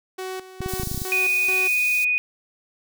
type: tone with tremolo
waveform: sawtooth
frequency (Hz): 374.5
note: F#4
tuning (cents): +21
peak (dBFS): -25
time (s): 0.18-1.68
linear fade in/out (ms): 10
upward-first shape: square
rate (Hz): 2.3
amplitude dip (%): 75
type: clicks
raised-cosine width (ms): 5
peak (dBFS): -17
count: 10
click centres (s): 0.606 / 0.661 / 0.737 / 0.798 / 0.834 / 0.873 / 0.915 / 0.946 / 0.977 / 1.018
type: high-pass noise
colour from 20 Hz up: white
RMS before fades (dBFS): -33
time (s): 0.68-2.05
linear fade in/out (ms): 10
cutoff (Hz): 3700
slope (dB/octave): 48
type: tone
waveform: sine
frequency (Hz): 2479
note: D#7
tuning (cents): -7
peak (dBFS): -18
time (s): 1.12-2.18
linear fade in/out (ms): 0
effects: none